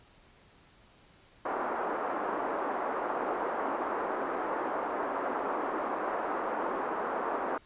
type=band-pass noise; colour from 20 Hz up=white; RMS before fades=-33 dBFS; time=1.45-7.58 s; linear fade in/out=5 ms; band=280 to 1200 Hz; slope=24 dB/octave; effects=pink hiss -60 dBFS RMS until 7.65 s + resampled to 8000 Hz